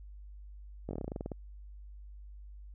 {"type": "slowing click train", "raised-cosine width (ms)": 2, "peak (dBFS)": -24, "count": 13, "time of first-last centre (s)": [0.89, 1.318], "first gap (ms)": 20, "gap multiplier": 1.1, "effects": ["added 50 Hz sine -46 dBFS peak until 2.74 s"]}